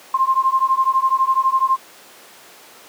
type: beating tone pair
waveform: sine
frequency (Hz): 1052 / 1064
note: C6 / C6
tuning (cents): +9 / +29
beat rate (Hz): 12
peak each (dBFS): -17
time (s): 0.14-1.77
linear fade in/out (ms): 5
effects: pink hiss -43 dBFS RMS until 2.88 s + high-pass 400 Hz 12 dB/octave